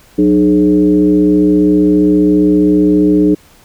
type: tone with frequency modulation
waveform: sine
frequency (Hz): 302.5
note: D#4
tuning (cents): -49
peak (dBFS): -6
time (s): 0.18-3.35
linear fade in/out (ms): 10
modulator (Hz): 117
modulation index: 0.87
effects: pink hiss -45 dBFS RMS until 3.64 s